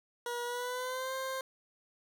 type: tone with pitch glide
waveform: 20% pulse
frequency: 480.4 to 526.9 Hz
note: B4 to C5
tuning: -48 to +12 cents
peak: -30 dBFS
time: 0.26-1.41 s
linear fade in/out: 2 ms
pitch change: +160 cents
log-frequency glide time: 0.44-1.14 s
effects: none